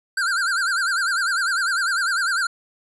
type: tone with vibrato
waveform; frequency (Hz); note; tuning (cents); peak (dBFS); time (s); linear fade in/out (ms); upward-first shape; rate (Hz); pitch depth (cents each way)
square; 1480; F#6; 0; -20; 0.17-2.47; 5; sine; 10; 150
effects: resampled to 24000 Hz